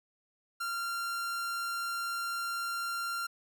45% pulse tone, 1382 Hz, F6, 19 cents flat, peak -33 dBFS, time 0.6-3.27 s, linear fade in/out 10 ms, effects none

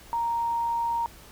sine tone, 932.3 Hz, A#5, in tune, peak -24 dBFS, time 0.13-1.06 s, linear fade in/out 0 ms, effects added 60 Hz sine -52 dBFS peak until 1.31 s + pink hiss -50 dBFS RMS until 1.31 s

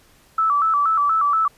sine tone with vibrato, 1231 Hz, D#6, 19 cents flat, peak -15 dBFS, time 0.38-1.48 s, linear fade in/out 5 ms, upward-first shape square, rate 4.2 Hz, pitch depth 110 cents each way, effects pink hiss -54 dBFS RMS until 1.57 s + resampled to 32000 Hz

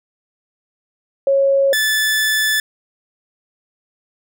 sine / sawtooth tone pair in turn, 549 / 1743 Hz, C#5 / A6, -17 / -17 cents, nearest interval octave + minor sixth, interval 2000 cents, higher second, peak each -11 dBFS, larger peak neither, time 1.27-1.73 / 1.73-2.6 s, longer second, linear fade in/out 2 ms, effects none

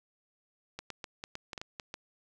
clicks, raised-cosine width 0.2 ms, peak -22 dBFS, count 10, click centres 0.79 / 0.903 / 1.042 / 1.239 / 1.354 / 1.532 / 1.578 / 1.615 / 1.798 / 1.941 s, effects none

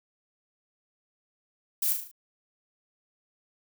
violet noise with echo, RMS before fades -27 dBFS, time 1.82-1.93 s, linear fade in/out 5 ms, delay 37 ms, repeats 5, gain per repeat -5 dB, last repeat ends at 2.115 s, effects none

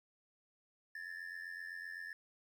triangle ring-modulated tone, 1760 Hz, A6, in tune, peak -39 dBFS, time 0.95-2.13 s, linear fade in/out 2 ms, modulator 43.9 Hz, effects 12-bit

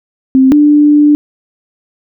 sine tone pair in turn, 263.2 / 295.4 Hz, C4 / D4, +10 / +10 cents, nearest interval major second, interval 200 cents, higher second, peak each -3 dBFS, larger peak neither, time 0.35-0.52 / 0.52-1.15 s, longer second, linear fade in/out 0 ms, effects none

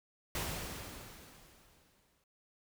pink noise with exponential decay, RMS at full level -36 dBFS, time 0.35-2.24 s, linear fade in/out 2 ms, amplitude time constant 410 ms, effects none

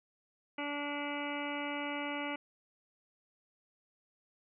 harmonic tone, 289.4 Hz, D4, 25 cents flat, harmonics 1 / 2 / 3 / 4 / 5 / 7 / 8 / 9 / 10, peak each -40 / -43 / -43 / -47 / -46 / -44 / -44 / -50 / -47 dBFS, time 0.58-2.36 s, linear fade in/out 5 ms, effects none

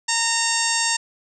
harmonic tone, 919 Hz, A#5, 25 cents flat, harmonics 1 / 2 / 3 / 4 / 5 / 6 / 7 / 8 / 9, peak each -27 / -26 / -29 / -31 / -28 / -27 / -29 / -26 / -28 dBFS, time 0.08-0.97 s, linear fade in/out 10 ms, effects none

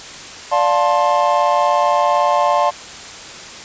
triangle chord, D minor seventh, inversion none, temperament just, 587.3 / 704.8 / 881 / 1057.2 Hz, D5 / F5 / A5 / C6, 0 / +16 / +2 / +18 cents, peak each -16 dBFS, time 0.51-2.71 s, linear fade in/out 20 ms, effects white hiss -33 dBFS RMS until 3.64 s + resampled to 16000 Hz

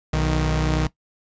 sawtooth tone pair together, 61.73 / 155.56 Hz, B1 / D#3, 0 / 0 cents, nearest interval octave + major third, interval 1600 cents, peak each -18 dBFS, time 0.13-0.87 s, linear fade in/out 5 ms, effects noise-tail reverb RT60 0.1 s tail -17 dB re dry + resampled to 16000 Hz

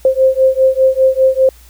sine beating tone pair, 523.3 / 528.3 Hz, C5 / C5, 0 / +17 cents, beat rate 5 Hz, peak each -11 dBFS, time 0.05-1.49 s, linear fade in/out 2 ms, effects added 60 Hz sine -40 dBFS peak until 1.69 s + white hiss -46 dBFS RMS until 1.69 s

